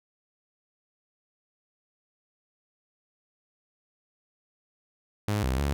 sawtooth tone with pitch steps, 104.2 / 64.5 / 71 Hz, G#2 / C2 / C#2, +6 / -24 / +42 cents, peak -21 dBFS, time 5.28-5.73 s, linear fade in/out 0 ms, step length 150 ms, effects none

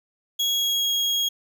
35% pulse tone with pitch glide, 3322 to 3290 Hz, G#7 to G#7, 0 to -17 cents, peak -19 dBFS, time 0.39-1.29 s, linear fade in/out 10 ms, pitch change -17 cents, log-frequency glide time 0.51-0.9 s, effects none

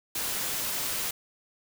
white noise, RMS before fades -31 dBFS, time 0.15-1.11 s, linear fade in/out 5 ms, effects none

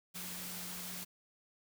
sine tone in noise, 180 Hz, F#3, 47 cents flat, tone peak -50 dBFS, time 0.14-1.05 s, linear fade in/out 20 ms, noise white, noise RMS -44 dBFS, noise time 0.14-1.05 s, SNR -9 dB, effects none

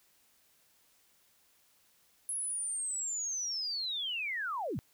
sine linear sweep, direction down, 10720 to 78.2 Hz, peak -33 dBFS, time 2.29-4.79 s, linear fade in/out 0 ms, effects white hiss -68 dBFS RMS until 4.93 s

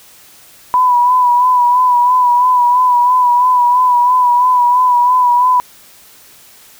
sine tone with vibrato, 987.8 Hz, B5, in tune, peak -7 dBFS, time 0.74-5.6 s, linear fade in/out 0 ms, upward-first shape sine, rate 3 Hz, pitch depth 40 cents each way, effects white hiss -42 dBFS RMS until 6.79 s

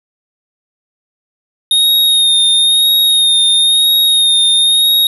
square tone with vibrato, 3707 Hz, A#7, 10 cents flat, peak -8 dBFS, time 1.71-5.07 s, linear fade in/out 2 ms, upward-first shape sine, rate 1 Hz, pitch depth 29 cents each way, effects none

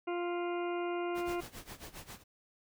harmonic tone, 349.3 Hz, F4, in tune, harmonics 1 / 2 / 3 / 4 / 6 / 7 / 8, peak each -34 / -40 / -44 / -46 / -50 / -51 / -52 dBFS, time 0.07-1.41 s, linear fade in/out 10 ms
pink noise with tremolo, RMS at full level -45 dBFS, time 1.14-2.24 s, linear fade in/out 50 ms, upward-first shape sine, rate 7.4 Hz, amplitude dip 85%
effects none

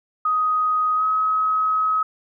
sine tone with pitch glide, 1252 to 1274.6 Hz, D#6 to D#6, +10 to +41 cents, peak -17 dBFS, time 0.25-2.03 s, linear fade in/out 5 ms, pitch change +31 cents, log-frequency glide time 0.96-1.04 s, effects none

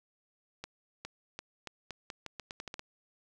accelerating click train, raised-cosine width 0.2 ms, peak -23 dBFS, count 13, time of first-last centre 0.64-2.794 s, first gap 410 ms, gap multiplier 0.83, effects none

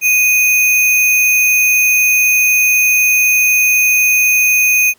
sine tone with sample-and-hold, 2486 Hz, D#7, 2 cents flat, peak -8 dBFS, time 0.01-4.94 s, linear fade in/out 50 ms, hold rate 8820 Hz, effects pink hiss -52 dBFS RMS until 4.98 s + high-pass 150 Hz 12 dB/octave

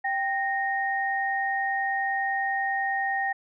sine tone pair together, 784 / 1855 Hz, G5 / A#6, 0 / -9 cents, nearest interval octave + minor third, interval 1491 cents, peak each -27 dBFS, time 0.04-3.33 s, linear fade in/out 10 ms, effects none

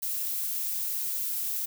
violet noise, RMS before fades -31 dBFS, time 0.02-1.66 s, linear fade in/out 10 ms, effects none

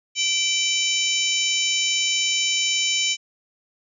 harmonic tone with a mistuned harmonic, 776 Hz, G5, 18 cents flat, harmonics 3 / 4 / 5 / 6 / 7 / 8 / 9, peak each -26 / -23 / -31 / -36 / -29 / -30 / -27 dBFS, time 0.15-3.17 s, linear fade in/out 50 ms, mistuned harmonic 4, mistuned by -42 cents, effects none

